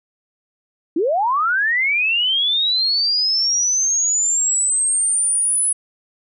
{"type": "linear sweep", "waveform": "sine", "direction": "up", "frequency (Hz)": [293.7, 10230], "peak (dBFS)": -15, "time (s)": [0.96, 5.73], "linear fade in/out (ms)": 5, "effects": []}